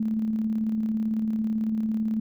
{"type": "tone with tremolo", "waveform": "sine", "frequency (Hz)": 219.2, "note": "A3", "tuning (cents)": -6, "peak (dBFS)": -22, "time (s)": [0, 2.2], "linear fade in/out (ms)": 5, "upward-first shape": "square", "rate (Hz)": 18, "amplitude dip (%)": 30, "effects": []}